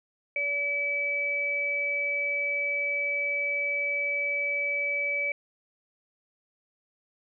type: tone pair together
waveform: sine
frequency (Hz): 573 / 2296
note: D5 / D7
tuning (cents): -43 / -40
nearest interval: 2 octaves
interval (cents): 2403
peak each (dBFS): -35 / -26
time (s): 0.36-5.32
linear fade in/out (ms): 2
effects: none